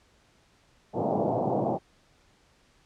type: band-pass noise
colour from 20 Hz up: white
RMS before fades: -27 dBFS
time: 0.93-1.79 s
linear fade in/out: 50 ms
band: 110 to 820 Hz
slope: 48 dB/octave
effects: pink hiss -63 dBFS RMS until 2.85 s + low-pass 7000 Hz 12 dB/octave